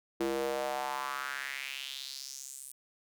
square tone with high-pass filter sweep, 67.6 Hz, C#2, 43 cents flat, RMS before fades -37 dBFS, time 0.2-2.72 s, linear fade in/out 5 ms, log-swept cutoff 340 to 9700 Hz, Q 3.5, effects none

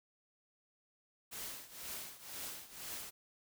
white noise with tremolo, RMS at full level -43 dBFS, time 1.31-3.11 s, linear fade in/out 20 ms, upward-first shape triangle, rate 2 Hz, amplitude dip 85%, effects none

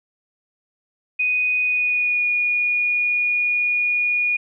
sine tone with pitch glide, 2489 to 2446 Hz, D#7 to D#7, 0 to -30 cents, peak -17 dBFS, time 1.19-4.37 s, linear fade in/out 10 ms, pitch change -30 cents, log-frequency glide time 1.62-2.27 s, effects none

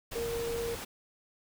sine tone in noise, 466.2 Hz, A#4, in tune, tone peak -32 dBFS, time 0.15-0.75 s, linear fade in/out 10 ms, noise pink, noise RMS -40 dBFS, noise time 0.11-0.85 s, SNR +5 dB, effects none

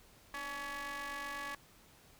sawtooth ring-modulated tone, 277.2 Hz, C#4, in tune, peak -33 dBFS, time 0.34-1.55 s, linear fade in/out 2 ms, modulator 1410 Hz, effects pink hiss -62 dBFS RMS until 2.19 s

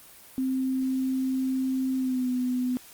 sine tone with pitch glide, 261.6 to 250.9 Hz, C4 to B3, 0 to +28 cents, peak -24 dBFS, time 0.38-2.77 s, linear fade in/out 0 ms, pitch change -72 cents, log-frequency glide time 1.96-2.29 s, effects white hiss -50 dBFS RMS until 2.93 s + Opus 32 kbps

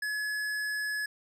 triangle tone with hard clipping, 1700 Hz, G#6, 40 cents sharp, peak -32 dBFS, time 0.02-1.06 s, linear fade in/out 5 ms, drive 17 dB, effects none

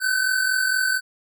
square tone pair together, 1513 / 1557.3 Hz, F#6 / G6, +38 / -12 cents, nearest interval unison, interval 50 cents, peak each -21 / -26 dBFS, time 0-1.01 s, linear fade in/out 50 ms, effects none

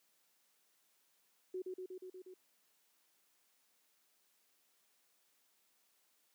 sine tone with echo, 370 Hz, F#4, in tune, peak -38 dBFS, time 1.54-1.62 s, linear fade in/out 5 ms, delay 120 ms, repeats 6, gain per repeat -2 dB, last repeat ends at 2.34 s, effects white hiss -75 dBFS RMS until 6.34 s + high-pass 200 Hz 12 dB/octave

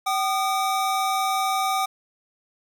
square tone pair together, 768 / 1219.1 Hz, G5 / D#6, -36 / -36 cents, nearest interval minor sixth, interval 800 cents, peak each -24 / -26 dBFS, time 0.06-1.86 s, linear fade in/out 10 ms, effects none

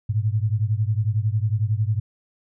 sine beating tone pair, 103.6 / 114.6 Hz, G#2 / A#2, -4 / -29 cents, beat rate 11 Hz, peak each -21 / -23 dBFS, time 0.09-2 s, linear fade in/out 10 ms, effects none

